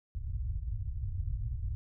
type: low-pass noise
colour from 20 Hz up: white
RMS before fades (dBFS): -35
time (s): 0.15-1.75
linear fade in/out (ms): 0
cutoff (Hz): 110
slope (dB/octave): 48
effects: none